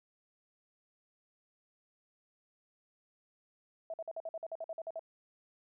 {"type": "tone bursts", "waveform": "sine", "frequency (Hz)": 653, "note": "E5", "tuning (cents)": -17, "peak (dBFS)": -37, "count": 13, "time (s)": [3.9, 4.994], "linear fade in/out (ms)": 2, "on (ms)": 38, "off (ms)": 50, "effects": []}